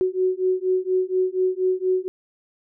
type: beating tone pair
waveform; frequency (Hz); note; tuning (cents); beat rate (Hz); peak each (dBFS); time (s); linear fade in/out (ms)
sine; 369.1 / 373.3; F#4 / F#4; -4 / +15; 4.2; -22; 0.01-2.08; 0
effects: none